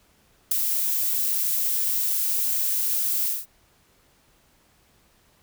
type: noise with ADSR envelope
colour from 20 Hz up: violet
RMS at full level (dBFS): -17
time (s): 0.51-3.46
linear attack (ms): 8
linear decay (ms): 5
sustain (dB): -7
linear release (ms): 180
effects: pink hiss -61 dBFS RMS until 5.42 s